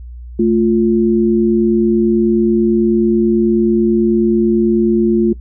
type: tone pair together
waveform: sine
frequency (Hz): 220 / 349.2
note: A3 / F4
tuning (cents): 0 / 0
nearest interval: minor sixth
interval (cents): 800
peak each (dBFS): -12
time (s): 0.39-5.33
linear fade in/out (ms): 5
effects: noise-tail reverb RT60 0.1 s tail -19 dB re dry + added 60 Hz sine -28 dBFS peak until 5.4 s